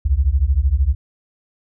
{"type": "beating tone pair", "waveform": "sine", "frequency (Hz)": [61.74, 74.74], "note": ["B1", "D2"], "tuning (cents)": [0, 31], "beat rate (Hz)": 13, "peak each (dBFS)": -16, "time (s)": [0.05, 0.95], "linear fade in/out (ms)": 10, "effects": []}